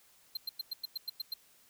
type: tone bursts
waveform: square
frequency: 4153 Hz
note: C8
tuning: 14 cents flat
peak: -34 dBFS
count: 9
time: 0.35-1.339 s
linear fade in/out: 5 ms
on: 21 ms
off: 100 ms
effects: white hiss -64 dBFS RMS until 1.69 s